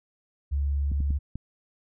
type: tone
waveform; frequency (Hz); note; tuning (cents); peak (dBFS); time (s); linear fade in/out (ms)
sine; 70.7; C#2; +35; -23; 0.51-1.19; 20
type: clicks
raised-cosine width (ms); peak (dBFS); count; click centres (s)
5; -21; 4; 0.917 / 1.005 / 1.106 / 1.356
effects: none